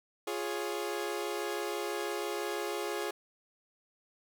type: chord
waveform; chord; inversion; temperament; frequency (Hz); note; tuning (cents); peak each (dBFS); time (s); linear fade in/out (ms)
sawtooth; Db major; first; equal; 349.2 / 415.3 / 554.4; F4 / Ab4 / Db5; 0 / 0 / 0; -34 / -32 / -37; 0.27-3.11; 5
effects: none